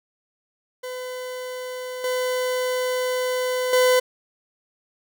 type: tone with level steps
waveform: 40% pulse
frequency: 505 Hz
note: B4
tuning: 39 cents sharp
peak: -29 / -21 / -14 dBFS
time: 0.83-4 s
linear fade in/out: 10 ms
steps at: 2.04 / 3.73 s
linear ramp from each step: 2 ms
effects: none